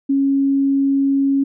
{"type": "tone", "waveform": "sine", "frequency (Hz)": 275.1, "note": "C#4", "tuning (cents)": -13, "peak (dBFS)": -13, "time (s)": [0.09, 1.44], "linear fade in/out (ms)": 10, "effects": []}